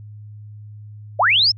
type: linear sweep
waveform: sine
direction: up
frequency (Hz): 516 to 5400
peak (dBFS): -12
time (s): 1.19-1.52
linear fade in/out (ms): 10
effects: added 105 Hz sine -35 dBFS peak until 1.57 s